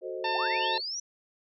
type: chord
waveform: sine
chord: F# diminished seventh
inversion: none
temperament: equal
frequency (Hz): 370 / 440 / 523.3 / 622.3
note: F#4 / A4 / C5 / Eb5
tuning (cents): 0 / 0 / 0 / 0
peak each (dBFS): -37 / -40 / -37 / -41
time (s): 0.01-0.81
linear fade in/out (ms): 50
type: harmonic tone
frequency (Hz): 897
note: A5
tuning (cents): +33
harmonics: 1 / 2 / 3 / 4 / 5 / 6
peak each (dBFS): -29 / -35 / -36 / -38 / -39 / -45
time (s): 0.24-0.78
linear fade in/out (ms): 5
type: linear sweep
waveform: sine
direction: up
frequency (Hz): 587.3 to 5970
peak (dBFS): -32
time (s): 0.34-1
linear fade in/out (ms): 5
effects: none